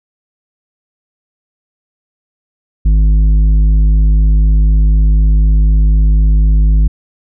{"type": "tone with tanh clipping", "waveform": "triangle", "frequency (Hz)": 52, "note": "G#1", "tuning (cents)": 3, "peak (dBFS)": -7, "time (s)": [2.85, 6.88], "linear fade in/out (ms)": 10, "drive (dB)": 12, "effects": []}